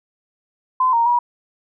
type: tone with pitch steps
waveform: sine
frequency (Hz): 1024 / 930 / 963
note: C6 / A#5 / B5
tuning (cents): -38 / -4 / -44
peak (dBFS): -13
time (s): 0.8-1.19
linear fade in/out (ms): 5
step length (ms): 130
effects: none